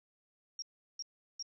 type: tone bursts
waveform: sine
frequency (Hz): 5588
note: F8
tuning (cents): 0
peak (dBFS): -38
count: 3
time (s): 0.59-1.426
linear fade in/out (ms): 2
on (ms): 32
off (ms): 370
effects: none